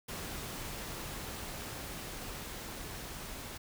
pink noise with level ramp, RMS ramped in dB -41 to -44 dBFS, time 0.08-3.58 s, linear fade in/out 10 ms, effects none

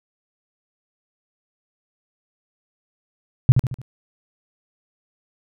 sine tone with echo, 126.6 Hz, B2, 43 cents sharp, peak -4 dBFS, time 3.49-3.52 s, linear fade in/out 0 ms, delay 74 ms, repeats 4, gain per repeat -7 dB, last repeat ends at 3.816 s, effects none

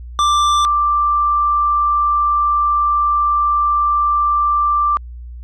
square / sine tone pair in turn, 1178 / 1178 Hz, D6 / D6, +5 / +5 cents, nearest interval unison, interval 0 cents, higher neither, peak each -12 dBFS, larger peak neither, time 0.19-0.65 / 0.65-4.97 s, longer second, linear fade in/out 0 ms, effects added 60 Hz sine -29 dBFS peak until 5.43 s + low-pass 6000 Hz 12 dB/octave

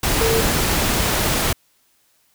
sine tone in noise, 451.6 Hz, A4, 45 cents sharp, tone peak -17 dBFS, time 0.21-0.41 s, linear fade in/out 5 ms, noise pink, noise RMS -19 dBFS, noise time 0.03-1.53 s, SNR -1 dB, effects white hiss -61 dBFS RMS until 2.34 s

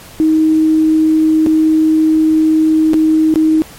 sine tone with dropouts, 314.8 Hz, D#4, 20 cents sharp, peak -7 dBFS, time 0.2-3.62 s, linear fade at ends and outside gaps 0 ms, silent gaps 1.463-1.469 / 2.934-2.941 / 3.34-3.358 s, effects pink hiss -36 dBFS RMS until 3.78 s + MP3 64 kbps

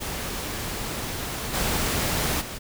pink noise with level steps, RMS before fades -31 / -25 / -35 dBFS, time 0-2.59 s, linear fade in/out 20 ms, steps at 1.53 / 2.4 s, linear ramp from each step 20 ms, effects none

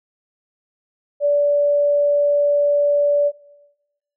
sine tone, 579 Hz, D5, 25 cents flat, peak -13 dBFS, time 1.2-3.32 s, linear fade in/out 50 ms, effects noise-tail reverb RT60 0.9 s tail -17 dB re dry

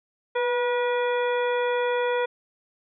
harmonic tone with a mistuned harmonic, 483.3 Hz, B4, 38 cents flat, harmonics 1 / 2 / 3 / 4 / 5 / 7, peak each -23 / -29 / -33 / -35 / -37 / -40 dBFS, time 0.35-2.26 s, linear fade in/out 10 ms, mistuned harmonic 1, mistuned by +28 cents, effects none

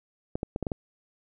clicks, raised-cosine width 2 ms, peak -16 dBFS, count 6, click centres 0.355 / 0.431 / 0.561 / 0.627 / 0.668 / 0.718 s, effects none

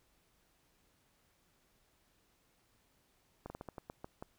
slowing click train, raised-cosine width 1 ms, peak -30 dBFS, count 9, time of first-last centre 3.46-4.225 s, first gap 40 ms, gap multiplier 1.24, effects pink hiss -73 dBFS RMS until 4.38 s

